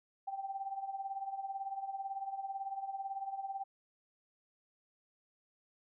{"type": "tone with tremolo", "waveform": "sine", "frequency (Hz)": 782, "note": "G5", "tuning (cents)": -4, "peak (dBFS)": -34, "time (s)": [0.27, 3.64], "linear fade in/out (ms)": 10, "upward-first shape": "triangle", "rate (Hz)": 18, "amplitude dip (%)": 80, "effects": []}